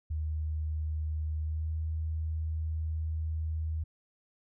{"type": "tone with pitch glide", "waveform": "sine", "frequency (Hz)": [77.5, 79.17], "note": ["D#2", "D#2"], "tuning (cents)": [-6, 31], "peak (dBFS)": -30, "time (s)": [0.1, 3.84], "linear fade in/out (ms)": 10, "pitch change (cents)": 37, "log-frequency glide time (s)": [1.42, 1.7], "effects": []}